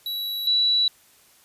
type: tone pair in turn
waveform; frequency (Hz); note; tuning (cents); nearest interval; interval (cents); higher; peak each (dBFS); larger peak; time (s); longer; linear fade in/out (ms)
square / sine; 3917 / 3933; B7 / B7; -15 / -8; unison; 7; second; -27 / -17; second; 0.06-0.47 / 0.47-0.88; neither; 2
effects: white hiss -56 dBFS RMS until 1.44 s + resampled to 32000 Hz